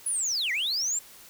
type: linear two-way sweep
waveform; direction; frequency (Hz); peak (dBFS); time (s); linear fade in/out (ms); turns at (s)
sine; down then up; 10548 to 1853 to 7590; -23; 0.06-0.99; 5; 0.52
effects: tanh soft clip ceiling -24 dBFS + white hiss -50 dBFS RMS until 1.29 s